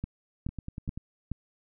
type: two click trains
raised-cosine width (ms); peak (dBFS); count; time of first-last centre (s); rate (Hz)
5; -20 / -24; 4 / 6; 0.04-1.317 / 0.49-0.975; 2.35 / 10.3
effects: none